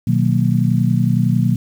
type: chord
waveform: sine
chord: B major seventh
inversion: none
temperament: just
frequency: 123.47 / 154.34 / 185.21 / 231.5 Hz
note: B2 / D#3 / F#3 / A#3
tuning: 0 / -14 / +2 / -12 cents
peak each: -16 / -19 / -18 / -20 dBFS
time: 0.07-1.56 s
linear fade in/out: 5 ms
effects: 7-bit